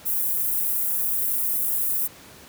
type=high-pass noise; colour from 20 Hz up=white; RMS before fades=-24 dBFS; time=0.05-2.08 s; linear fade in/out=20 ms; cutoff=11000 Hz; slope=24 dB/octave; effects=pink hiss -46 dBFS RMS until 2.48 s + high-pass 80 Hz 12 dB/octave